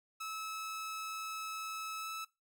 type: tone with pitch glide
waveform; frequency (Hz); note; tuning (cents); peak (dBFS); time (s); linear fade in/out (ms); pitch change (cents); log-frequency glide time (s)
sawtooth; 1299 to 1307.3; E6 to E6; -26 to -15; -36; 0.2-2.25; 10; +11; 1.97-2.08
effects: noise-tail reverb RT60 0.2 s tail -17 dB re dry